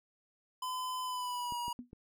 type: tone with pitch glide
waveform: square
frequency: 1015 to 959.1 Hz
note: B5 to A#5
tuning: +47 to +49 cents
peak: -36 dBFS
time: 0.62-1.73 s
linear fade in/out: 5 ms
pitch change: -98 cents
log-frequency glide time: 1.03-1.59 s
type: clicks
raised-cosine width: 3 ms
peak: -35 dBFS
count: 3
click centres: 1.523 / 1.681 / 1.931 s
type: tone with exponential decay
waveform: sine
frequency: 244.6 Hz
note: B3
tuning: 16 cents flat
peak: -37 dBFS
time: 1.79-1.91 s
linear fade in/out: 0 ms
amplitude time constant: 24 ms
effects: none